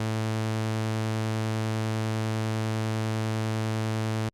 sawtooth tone, 110 Hz, A2, in tune, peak -22 dBFS, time 0-4.29 s, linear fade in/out 5 ms, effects low-pass 10000 Hz 12 dB/octave + Opus 48 kbps

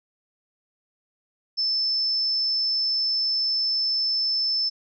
sine tone, 5274 Hz, E8, in tune, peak -21 dBFS, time 1.57-4.7 s, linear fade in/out 20 ms, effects none

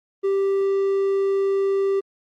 triangle tone, 392 Hz, G4, in tune, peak -16 dBFS, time 0.23-2.01 s, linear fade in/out 20 ms, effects Opus 24 kbps

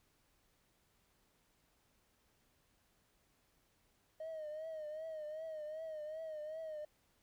triangle tone with vibrato, 624 Hz, D#5, 5 cents sharp, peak -39 dBFS, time 4.2-6.85 s, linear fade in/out 5 ms, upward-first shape triangle, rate 2.6 Hz, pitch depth 77 cents each way, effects tanh soft clip ceiling -38 dBFS + pink hiss -75 dBFS RMS until 7.22 s

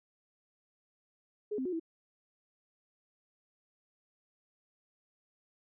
sine tone with pitch steps, 419.4 / 260.4 / 364.3 / 327.8 Hz, G#4 / C4 / F#4 / E4, +17 / -8 / -27 / -10 cents, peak -32 dBFS, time 1.51-1.798 s, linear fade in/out 10 ms, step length 72 ms, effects none

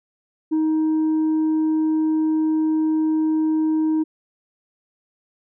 sine tone, 313.9 Hz, D#4, 15 cents sharp, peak -14 dBFS, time 0.51-4.04 s, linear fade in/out 20 ms, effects tanh soft clip ceiling -16 dBFS

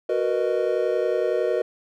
triangle chord, B major seventh, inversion second, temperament just, 370.4 / 463 / 493.9 / 617.4 Hz, F#4 / A#4 / B4 / D#5, +2 / -12 / 0 / -14 cents, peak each -24 dBFS, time 0.09-1.62 s, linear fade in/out 5 ms, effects none

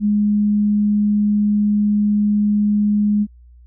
sine tone, 207.9 Hz, G#3, 2 cents sharp, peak -13 dBFS, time 0-3.27 s, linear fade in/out 50 ms, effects added 60 Hz sine -42 dBFS peak until 3.66 s

